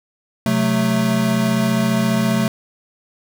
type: chord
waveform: square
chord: F# diminished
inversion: second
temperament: equal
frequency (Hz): 130.81 / 185 / 220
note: C3 / F#3 / A3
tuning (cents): 0 / 0 / 0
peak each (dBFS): -23 / -22 / -18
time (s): 0.46-2.48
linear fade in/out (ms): 2
effects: none